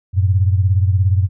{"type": "beating tone pair", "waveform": "sine", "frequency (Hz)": [92.5, 109.5], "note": ["F#2", "A2"], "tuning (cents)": [0, -8], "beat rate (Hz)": 17, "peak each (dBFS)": [-12, -18], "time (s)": [0.13, 1.29], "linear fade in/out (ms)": 50, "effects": []}